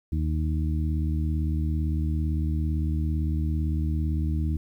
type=harmonic tone; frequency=77.78 Hz; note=D#2; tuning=in tune; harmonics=1 / 2 / 3 / 4; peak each=-24 / -31 / -35 / -35 dBFS; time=0.12-4.57 s; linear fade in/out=5 ms; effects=10-bit